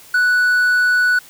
triangle tone, 1480 Hz, F#6, in tune, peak -10 dBFS, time 0.14-1.19 s, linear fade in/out 5 ms, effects white hiss -43 dBFS RMS until 1.29 s

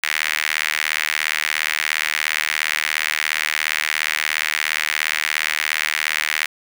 sawtooth tone with high-pass filter, 77.1 Hz, D#2, 15 cents flat, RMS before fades -22 dBFS, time 0.03-6.46 s, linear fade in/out 5 ms, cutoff 2000 Hz, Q 2.9, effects none

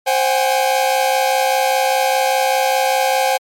45% pulse tone cluster, 527 / 754 / 819 Hz, C5 / F#5 / G#5, +12 / +32 / -24 cents, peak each -18 dBFS, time 0.06-3.38 s, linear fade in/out 20 ms, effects MP3 64 kbps

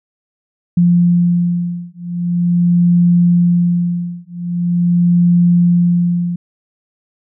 sine beating tone pair, 174.1 / 174.53 Hz, F3 / F3, -5 / -1 cents, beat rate 0.43 Hz, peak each -13 dBFS, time 0.77-6.36 s, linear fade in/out 5 ms, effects none

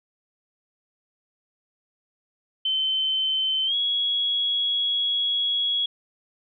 sine tone with pitch glide, 3076 to 3335 Hz, G7 to G#7, -33 to +7 cents, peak -21 dBFS, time 2.65-5.86 s, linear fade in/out 5 ms, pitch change +140 cents, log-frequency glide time 3.66-3.74 s, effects none

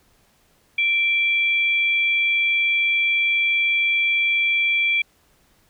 sine tone pair together, 2349 / 3328 Hz, D7 / G#7, 0 / +3 cents, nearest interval tritone, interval 603 cents, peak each -17 / -27 dBFS, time 0.78-5.02 s, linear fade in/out 5 ms, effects pink hiss -60 dBFS RMS until 5.69 s

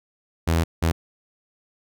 sawtooth tone bursts at uneven times, 82.41 Hz, E2, in tune, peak -14 dBFS, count 2, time 0.47-0.64 / 0.82-0.92 s, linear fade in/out 10 ms, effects none

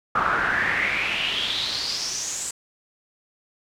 brown noise with band-pass filter sweep, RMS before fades -25 dBFS, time 0.15-2.51 s, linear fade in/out 5 ms, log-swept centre 1200 to 7800 Hz, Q 5.7, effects none

